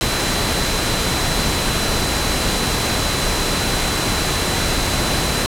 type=tone in noise; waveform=sine; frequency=4024 Hz; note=B7; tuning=32 cents sharp; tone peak=-27 dBFS; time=0.01-5.46 s; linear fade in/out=0 ms; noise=pink; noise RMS=-19 dBFS; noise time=0.01-5.46 s; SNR=-11 dB; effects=low-pass 11000 Hz 12 dB/octave